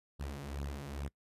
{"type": "beating tone pair", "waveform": "sawtooth", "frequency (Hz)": [69.3, 71.6], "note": ["C#2", "D2"], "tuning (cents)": [0, -43], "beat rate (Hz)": 2.3, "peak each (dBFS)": [-38, -38], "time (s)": [0.19, 1.09], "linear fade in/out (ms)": 20, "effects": ["noise-tail reverb RT60 0.1 s tail -23 dB re dry", "resampled to 32000 Hz"]}